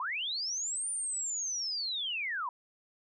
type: linear two-way sweep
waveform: sine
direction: up then down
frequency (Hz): 932.3 to 9290 to 932.3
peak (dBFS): -32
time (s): 0-2.49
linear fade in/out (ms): 2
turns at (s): 0.9
effects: none